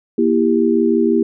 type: chord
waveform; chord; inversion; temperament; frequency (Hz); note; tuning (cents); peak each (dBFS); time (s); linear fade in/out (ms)
sine; E diminished; second; just; 237.3 / 329.6 / 395.6; Bb3 / E4 / G4; +31 / 0 / +16; -16; 0.18-1.23; 5
effects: none